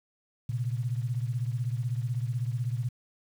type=beating tone pair; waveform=sine; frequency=117.5 / 133.5 Hz; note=A#2 / C3; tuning=+14 / +35 cents; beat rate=16 Hz; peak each=-29 / -33 dBFS; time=0.49-2.89 s; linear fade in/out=5 ms; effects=9-bit